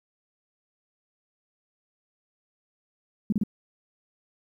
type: tone bursts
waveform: sine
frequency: 207.7 Hz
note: G#3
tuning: in tune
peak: -20 dBFS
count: 3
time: 3.3-3.436 s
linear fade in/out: 2 ms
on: 24 ms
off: 32 ms
effects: 10-bit